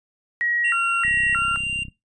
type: tone with vibrato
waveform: sine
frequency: 1619 Hz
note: G#6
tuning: 45 cents flat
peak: -20 dBFS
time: 0.41-1.56 s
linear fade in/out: 0 ms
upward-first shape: square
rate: 1.6 Hz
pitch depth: 280 cents each way
type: tone with pitch glide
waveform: triangle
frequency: 2749 to 2779 Hz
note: F7 to F7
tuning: -28 to -9 cents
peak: -20 dBFS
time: 0.64-1.84 s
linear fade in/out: 10 ms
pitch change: +19 cents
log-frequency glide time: 1.38-1.44 s
type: click train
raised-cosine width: 5 ms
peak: -26 dBFS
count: 28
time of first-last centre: 1.05-1.883 s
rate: 32.4 Hz
effects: noise-tail reverb RT60 0.2 s tail -19 dB re dry + resampled to 22050 Hz